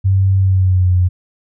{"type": "tone with pitch glide", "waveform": "sine", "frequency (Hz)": [96.2, 90.28], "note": ["G2", "F#2"], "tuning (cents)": [-32, -42], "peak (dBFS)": -9, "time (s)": [0.04, 1.09], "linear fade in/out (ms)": 20, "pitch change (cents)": -110, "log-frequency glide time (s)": [0.38, 0.93], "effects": []}